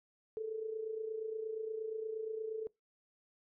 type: tone with amplitude modulation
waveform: sine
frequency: 440 Hz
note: A4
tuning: in tune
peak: -34 dBFS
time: 0.37-2.67 s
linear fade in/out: 0 ms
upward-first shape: sine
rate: 28.5 Hz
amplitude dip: 60%
effects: noise-tail reverb RT60 0.2 s tail -24 dB re dry